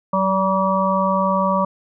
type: harmonic tone with a mistuned harmonic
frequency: 191.9 Hz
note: G3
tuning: 37 cents flat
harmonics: 1 / 3 / 5 / 6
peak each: -21 / -21 / -21 / -21 dBFS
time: 0.13-1.65 s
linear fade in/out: 5 ms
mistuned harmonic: 1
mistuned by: -20 cents
effects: none